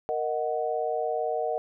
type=chord; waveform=sine; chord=D# minor; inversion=second; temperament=equal; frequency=466.2 / 622.3 / 740 Hz; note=A#4 / D#5 / F#5; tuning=0 / 0 / 0 cents; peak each=-30 dBFS; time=0.09-1.58 s; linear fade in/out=0 ms; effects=none